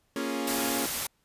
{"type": "chord", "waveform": "sawtooth", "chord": "Bb minor seventh", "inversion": "none", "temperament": "equal", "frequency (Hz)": [233.1, 277.2, 349.2, 415.3], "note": ["Bb3", "Db4", "F4", "Ab4"], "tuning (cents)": [0, 0, 0, 0], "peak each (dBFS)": [-31, -28, -33, -34], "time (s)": [0.16, 0.86], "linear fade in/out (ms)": 2}
{"type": "noise", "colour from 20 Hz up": "white", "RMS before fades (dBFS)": -31, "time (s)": [0.47, 1.07], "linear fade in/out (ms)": 5}
{"effects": ["pink hiss -71 dBFS RMS until 1.24 s", "resampled to 32000 Hz"]}